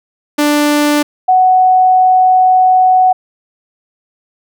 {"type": "tone pair in turn", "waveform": ["sawtooth", "sine"], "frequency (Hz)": [294.7, 742.6], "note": ["D4", "F#5"], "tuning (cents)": [6, 6], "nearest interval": "octave + major third", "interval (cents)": 1600, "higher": "second", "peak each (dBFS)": -5, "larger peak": "neither", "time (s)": [[0.38, 1.03], [1.28, 3.13]], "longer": "second", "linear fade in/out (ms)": 10, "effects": []}